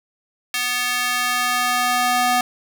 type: tone with high-pass filter sweep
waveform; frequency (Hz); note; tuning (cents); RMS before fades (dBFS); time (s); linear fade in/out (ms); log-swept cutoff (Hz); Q
square; 246.9; B3; 0; -20; 0.54-2.41; 2; 2100 to 690; 1.2
effects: none